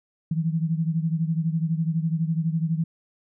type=beating tone pair; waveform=sine; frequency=160 / 172 Hz; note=D#3 / F3; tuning=+49 / -26 cents; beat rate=12 Hz; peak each=-23 / -27 dBFS; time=0.31-2.84 s; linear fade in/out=5 ms; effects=none